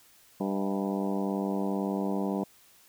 harmonic tone with a mistuned harmonic, 98 Hz, G2, in tune, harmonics 2 / 3 / 4 / 5 / 6 / 7 / 8 / 9 / 10, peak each -30 / -34 / -36 / -38 / -40 / -41 / -42 / -43 / -44 dBFS, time 0.4-2.44 s, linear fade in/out 5 ms, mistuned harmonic 6, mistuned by +77 cents, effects white hiss -59 dBFS RMS until 2.88 s

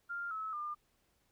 sine tone with pitch steps, 1396.9 / 1295.8 / 1202.1 Hz, F6 / E6 / D6, 0 / -30 / +40 cents, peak -37 dBFS, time 0.09-0.75 s, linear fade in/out 20 ms, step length 220 ms, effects pink hiss -75 dBFS RMS until 1.31 s

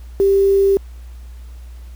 sine tone with quantisation, 393 Hz, G4, 4 cents sharp, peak -10 dBFS, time 0.2-0.77 s, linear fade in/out 0 ms, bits 6, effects added 60 Hz sine -32 dBFS peak until 1.95 s + pink hiss -52 dBFS RMS until 1.95 s

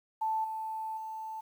sine tone with level steps, 880 Hz, A5, in tune, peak -28 / -34 / -37 dBFS, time 0.21-1.41 s, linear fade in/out 10 ms, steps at 0.44 / 0.97 s, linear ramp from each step 5 ms, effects 10-bit

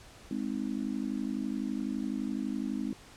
sine chord, Ab major, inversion none, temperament just, 207.7 / 259.6 / 311.5 Hz, Ab3 / C4 / Eb4, 0 / -13 / +2 cents, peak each -35 / -34 / -38 dBFS, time 0.31-2.93 s, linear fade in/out 2 ms, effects pink hiss -53 dBFS RMS until 3.16 s + low-pass 9000 Hz 12 dB/octave

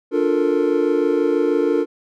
triangle chord, Bb major seventh, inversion first, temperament equal with one note detuned, 293.7 / 351.9 / 440 / 466.2 Hz, D4 / F4 / A4 / Bb4, 0 / +13 / 0 / 0 cents, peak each -19 dBFS, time 0.11-1.86 s, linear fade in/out 50 ms, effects none

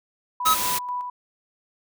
sine tone with tremolo, 987.8 Hz, B5, in tune, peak -25 dBFS, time 0.4-1.1 s, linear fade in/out 5 ms, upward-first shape square, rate 4.1 Hz, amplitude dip 40%
white noise, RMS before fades -26 dBFS, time 0.45-0.79 s, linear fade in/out 10 ms
square tone, 1281 Hz, E6, 50 cents flat, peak -17 dBFS, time 0.45-0.55 s, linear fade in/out 20 ms
effects none

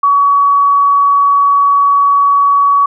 sine tone, 1130 Hz, C#6, 33 cents sharp, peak -6 dBFS, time 0.03-2.86 s, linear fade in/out 5 ms, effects none

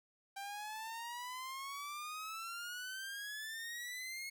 sawtooth exponential sweep, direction up, 784 to 2181 Hz, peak -39 dBFS, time 0.36-4.3 s, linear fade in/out 10 ms, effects 13-bit

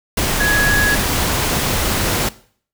sine tone in noise, 1672 Hz, G#6, 11 cents sharp, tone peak -15 dBFS, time 0.4-0.95 s, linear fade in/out 5 ms, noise pink, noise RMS -18 dBFS, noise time 0.17-2.29 s, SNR 0 dB, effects noise-tail reverb RT60 0.5 s tail -18 dB re dry

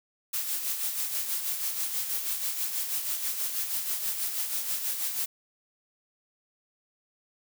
blue noise with tremolo, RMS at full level -29 dBFS, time 0.33-5.26 s, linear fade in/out 10 ms, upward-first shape sine, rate 6.2 Hz, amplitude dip 50%, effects none

